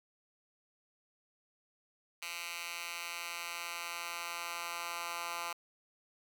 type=tone with high-pass filter sweep; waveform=10% pulse; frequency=171.2 Hz; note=F3; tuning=34 cents flat; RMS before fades=-41 dBFS; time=2.22-5.53 s; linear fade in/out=5 ms; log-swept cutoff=2100 to 1200 Hz; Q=1.4; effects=10-bit